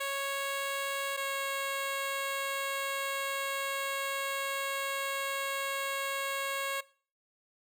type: tone pair in turn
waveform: 10% pulse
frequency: 552 / 548.5 Hz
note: C#5 / C#5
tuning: -7 / -18 cents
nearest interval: unison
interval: 11 cents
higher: first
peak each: -24 dBFS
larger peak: neither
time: 0-1.17 / 1.17-6.81 s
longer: second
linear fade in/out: 10 ms
effects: noise-tail reverb RT60 0.4 s tail -19 dB re dry